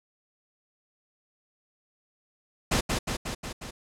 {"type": "noise with echo", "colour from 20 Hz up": "pink", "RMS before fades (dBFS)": -24, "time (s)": [2.71, 2.81], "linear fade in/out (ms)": 10, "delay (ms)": 180, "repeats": 5, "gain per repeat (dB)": -3, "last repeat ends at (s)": 3.71, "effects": ["low-pass 9000 Hz 12 dB/octave"]}